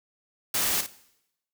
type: noise with echo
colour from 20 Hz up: white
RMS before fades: -26 dBFS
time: 0.54-0.81 s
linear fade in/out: 5 ms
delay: 55 ms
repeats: 1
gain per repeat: -9 dB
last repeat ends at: 0.865 s
effects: noise-tail reverb RT60 0.8 s tail -18 dB re dry